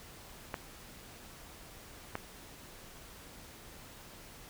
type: clicks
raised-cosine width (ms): 0.5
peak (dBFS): -20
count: 2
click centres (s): 0.542 / 2.154
effects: pink hiss -52 dBFS RMS until 4.49 s